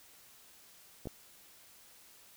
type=clicks; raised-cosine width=2 ms; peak=-30 / -25 dBFS; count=2; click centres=1.056 / 1.072 s; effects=white hiss -59 dBFS RMS until 2.36 s